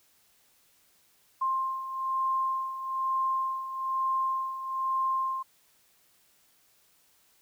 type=beating tone pair; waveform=sine; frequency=1055 / 1056.1 Hz; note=C6 / C6; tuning=+14 / +16 cents; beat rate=1.1 Hz; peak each=-34 / -28 dBFS; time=1.41-5.43 s; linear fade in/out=10 ms; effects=white hiss -65 dBFS RMS until 7.41 s